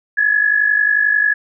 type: tone pair together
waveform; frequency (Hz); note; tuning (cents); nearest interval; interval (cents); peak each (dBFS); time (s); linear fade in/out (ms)
sine; 1679 / 1730.2; G#6 / A6; +18 / -30; minor second; 52; -13 / -17; 0.17-1.34; 10
effects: none